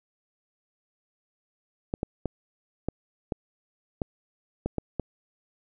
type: clicks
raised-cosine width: 2 ms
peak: -14 dBFS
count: 9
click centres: 1.939 / 2.031 / 2.257 / 2.886 / 3.322 / 4.018 / 4.66 / 4.783 / 4.997 s
effects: none